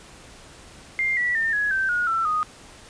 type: tone with pitch steps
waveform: sine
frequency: 2100 / 1948.1 / 1807.2 / 1676.4 / 1555.2 / 1442.7 / 1338.3 / 1241.5 Hz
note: C7 / B6 / A6 / G#6 / G6 / F#6 / E6 / D#6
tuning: +6 / -24 / +46 / +16 / -14 / -44 / +26 / -4 cents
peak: -20 dBFS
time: 0.99-2.43 s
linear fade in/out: 0 ms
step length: 180 ms
effects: pink hiss -46 dBFS RMS until 2.89 s + resampled to 22050 Hz